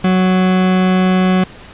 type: tone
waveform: 40% pulse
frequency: 185.3 Hz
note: F#3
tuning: 3 cents sharp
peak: -9 dBFS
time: 0.04-1.44 s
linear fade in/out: 5 ms
effects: pink hiss -37 dBFS RMS until 1.73 s + resampled to 8000 Hz